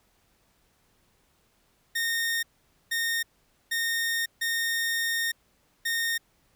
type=tone bursts at uneven times; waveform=sawtooth; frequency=1840 Hz; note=A#6; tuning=23 cents flat; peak=-22 dBFS; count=5; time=1.95-2.43 / 2.91-3.23 / 3.71-4.26 / 4.41-5.32 / 5.85-6.18 s; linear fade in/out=10 ms; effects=pink hiss -67 dBFS RMS until 6.55 s